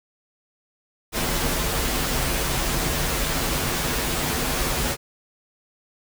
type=noise with comb filter; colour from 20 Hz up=pink; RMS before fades=-24 dBFS; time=1.12-4.97 s; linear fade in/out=50 ms; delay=10 ms; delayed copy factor=-0.65; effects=none